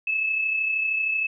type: tone pair together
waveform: sine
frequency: 2604 / 2637 Hz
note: E7 / E7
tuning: -22 / 0 cents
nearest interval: unison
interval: 22 cents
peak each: -22 / -33 dBFS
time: 0.07-1.27 s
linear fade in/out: 5 ms
effects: none